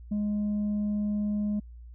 sine tone, 207.9 Hz, G#3, 2 cents sharp, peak -23 dBFS, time 0.11-1.6 s, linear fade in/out 10 ms, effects tanh soft clip ceiling -25 dBFS + added 59 Hz sine -43 dBFS peak until 1.94 s

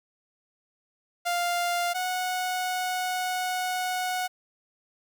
sawtooth tone pair in turn, 698.5 / 734.7 Hz, F5 / F#5, 0 / -12 cents, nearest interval minor second, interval 88 cents, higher second, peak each -21 / -23 dBFS, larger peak first, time 1.25-1.94 / 1.94-4.28 s, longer second, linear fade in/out 20 ms, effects 10-bit

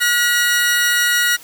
sawtooth tone pair together, 1439.9 / 1922 Hz, F#6 / B6, -48 / -48 cents, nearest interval perfect fourth, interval 500 cents, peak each -13 dBFS, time 0-1.37 s, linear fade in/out 20 ms, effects white hiss -41 dBFS RMS until 1.43 s

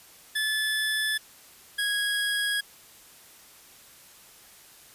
25% pulse tone pair in turn, 1734 / 1654.1 Hz, A6 / G#6, -26 / -7 cents, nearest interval minor second, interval 81 cents, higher first, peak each -21 dBFS, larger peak neither, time 0.35-1.18 / 1.78-2.61 s, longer neither, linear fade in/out 10 ms, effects white hiss -52 dBFS RMS until 4.94 s + resampled to 32000 Hz

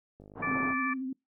click train, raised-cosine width 2 ms, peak -37 dBFS, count 28, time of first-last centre 0.2-0.733 s, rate 50.7 Hz
pink band-pass noise, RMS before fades -39 dBFS, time 0.35-0.75 s, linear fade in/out 50 ms, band 130 to 1200 Hz, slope 24 dB/octave
harmonic tone, 583 Hz, D5, 13 cents flat, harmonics 2 / 3 / 4, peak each -32 / -34 / -35 dBFS, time 0.42-0.94 s, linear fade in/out 10 ms
sine tone with vibrato, 261.8 Hz, C4, 1 cent sharp, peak -32 dBFS, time 0.47-1.13 s, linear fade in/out 5 ms, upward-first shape sine, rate 13 Hz, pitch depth 37 cents each way
effects noise-tail reverb RT60 0.2 s tail -26 dB re dry

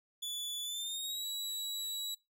sawtooth tone with pitch glide, 3455 to 3901 Hz, A7 to B7, -32 to -22 cents, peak -34 dBFS, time 0.22-2.15 s, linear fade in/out 10 ms, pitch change +210 cents, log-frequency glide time 0.63-1.25 s, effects noise-tail reverb RT60 0.2 s tail -20 dB re dry

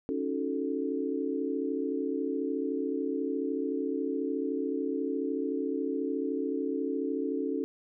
sine chord, D# half-diminished seventh, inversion third, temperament equal, 277.2 / 311.1 / 370 / 440 Hz, C#4 / D#4 / F#4 / A4, 0 / 0 / 0 / 0 cents, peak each -32 / -36 / -36 / -34 dBFS, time 0.09-7.64 s, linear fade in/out 0 ms, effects none

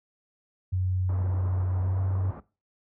sine tone with pitch glide, 92.5 to 94.83 Hz, F#2 to F#2, 0 to +43 cents, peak -23 dBFS, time 0.72-2.31 s, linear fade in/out 10 ms, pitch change +43 cents, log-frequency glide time 1.79-1.98 s
pink low-pass noise, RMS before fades -41 dBFS, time 1.09-2.4 s, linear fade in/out 2 ms, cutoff 1200 Hz, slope 24 dB/octave
effects noise-tail reverb RT60 0.3 s tail -18 dB re dry + high-pass 60 Hz 12 dB/octave

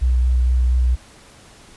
sine tone with vibrato, 62.2 Hz, B1, 13 cents sharp, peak -13 dBFS, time 0.01-0.96 s, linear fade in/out 20 ms, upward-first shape sine, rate 4.3 Hz, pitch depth 15 cents each way, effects pink hiss -46 dBFS RMS until 1.76 s + resampled to 24000 Hz

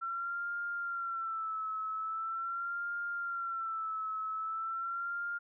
sine tone with vibrato, 1348 Hz, E6, 38 cents sharp, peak -34 dBFS, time 0.01-5.39 s, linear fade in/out 20 ms, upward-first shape sine, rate 0.42 Hz, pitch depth 70 cents each way, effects none

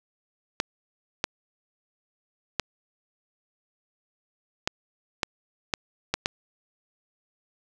clicks, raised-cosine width 0.2 ms, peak -6 dBFS, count 8, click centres 0.601 / 1.241 / 2.597 / 4.675 / 5.232 / 5.738 / 6.14 / 6.259 s, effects none

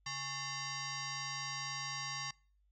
sine tone with frequency modulation, 1789 Hz, A6, 28 cents sharp, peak -38 dBFS, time 0.06-2.31 s, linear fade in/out 5 ms, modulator 964 Hz, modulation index 4.4, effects noise-tail reverb RT60 0.4 s tail -24 dB re dry + added 50 Hz sine -69 dBFS peak until 2.71 s

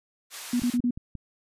white band-pass noise, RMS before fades -40 dBFS, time 0.3-0.78 s, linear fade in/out 50 ms, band 670 to 10000 Hz, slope 12 dB/octave
sine tone bursts, 243.6 Hz, B3, 24 cents flat, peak -21 dBFS, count 4, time 0.53-0.908 s, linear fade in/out 5 ms, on 69 ms, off 34 ms
click train, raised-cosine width 5 ms, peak -25 dBFS, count 4, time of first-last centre 0.62-1.153 s, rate 5.63 Hz
effects resampled to 32000 Hz

